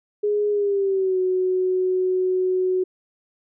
sine tone with pitch glide, 415.3 to 370 Hz, G#4 to F#4, 0 to 0 cents, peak -18 dBFS, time 0.23-2.84 s, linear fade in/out 10 ms, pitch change -200 cents, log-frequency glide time 0.5-1.19 s, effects none

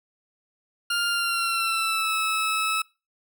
20% pulse tone with pitch glide, 1402 to 1300.6 Hz, F6 to E6, +6 to -24 cents, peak -18 dBFS, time 0.9-2.82 s, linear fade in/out 5 ms, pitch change -130 cents, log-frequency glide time 1.09-2.16 s, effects noise-tail reverb RT60 0.3 s tail -24 dB re dry

